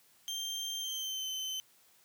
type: tone with pitch glide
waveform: 30% pulse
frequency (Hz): 3164 to 3067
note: G7 to G7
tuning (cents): +15 to -38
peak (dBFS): -33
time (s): 0.28-1.6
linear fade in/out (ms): 0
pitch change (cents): -53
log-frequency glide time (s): 0.79-1.27
effects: white hiss -65 dBFS RMS until 2.04 s + high-pass 80 Hz 12 dB/octave